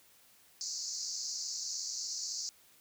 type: band-pass noise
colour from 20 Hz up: white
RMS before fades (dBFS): -39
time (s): 0.61-2.49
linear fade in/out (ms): 0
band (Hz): 4400 to 7000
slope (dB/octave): 96
effects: white hiss -63 dBFS RMS until 2.8 s